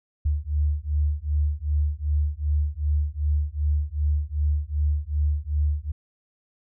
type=beating tone pair; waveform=sine; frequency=73 / 75.6 Hz; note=D2 / D#2; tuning=-10 / -49 cents; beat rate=2.6 Hz; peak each=-24 dBFS; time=0.25-5.92 s; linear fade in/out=10 ms; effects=none